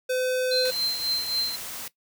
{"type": "tone", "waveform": "square", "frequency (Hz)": 509, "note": "C5", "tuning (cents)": -48, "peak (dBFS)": -24, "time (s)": [0.09, 0.71], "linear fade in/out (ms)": 10}
{"type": "tone with tremolo", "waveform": "sine", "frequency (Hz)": 4120, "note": "C8", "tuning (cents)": -28, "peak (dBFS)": -22, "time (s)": [0.51, 1.56], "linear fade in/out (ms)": 5, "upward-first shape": "triangle", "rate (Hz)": 3.7, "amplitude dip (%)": 70}
{"type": "noise", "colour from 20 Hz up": "white", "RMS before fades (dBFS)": -36, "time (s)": [0.65, 1.88], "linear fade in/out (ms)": 2}
{"effects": ["noise-tail reverb RT60 0.1 s tail -18 dB re dry"]}